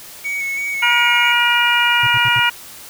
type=tone with vibrato; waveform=triangle; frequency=2223 Hz; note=C#7; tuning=4 cents sharp; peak=-18 dBFS; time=0.24-1.33 s; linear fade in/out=20 ms; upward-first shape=square; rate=3 Hz; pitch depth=19 cents each way
type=harmonic tone; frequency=477.6 Hz; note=A#4; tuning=42 cents sharp; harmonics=2 / 3 / 4 / 5 / 6; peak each=-19 / -17 / -22 / -18 / -18 dBFS; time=0.82-2.5 s; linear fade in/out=10 ms
type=tone bursts; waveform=triangle; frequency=120.2 Hz; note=B2; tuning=46 cents flat; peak=-20 dBFS; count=4; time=2.03-2.397 s; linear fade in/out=5 ms; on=40 ms; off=69 ms
effects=white hiss -37 dBFS RMS until 2.89 s